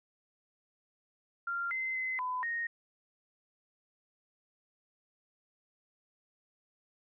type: tone with pitch steps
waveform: sine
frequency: 1388 / 2064 / 2047 / 1006 / 1862 Hz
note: F6 / C7 / C7 / B5 / A#6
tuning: -11 / -24 / -38 / +32 / -2 cents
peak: -32 dBFS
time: 1.47-2.67 s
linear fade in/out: 5 ms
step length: 240 ms
effects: none